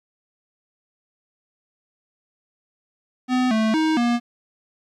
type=tone with pitch steps; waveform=square; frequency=253.1 / 219.7 / 315.2 / 238.4 Hz; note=B3 / A3 / D#4 / A#3; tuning=+43 / -2 / +23 / +39 cents; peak=-18 dBFS; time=3.28-4.2 s; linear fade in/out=50 ms; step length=230 ms; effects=low-pass 5000 Hz 12 dB/octave + 10-bit